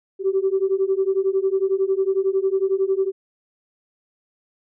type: beating tone pair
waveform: sine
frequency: 380 / 391 Hz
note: F#4 / G4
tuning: +46 / -4 cents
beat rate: 11 Hz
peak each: -20 dBFS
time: 0.19-3.12 s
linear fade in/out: 50 ms
effects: tanh soft clip ceiling -10 dBFS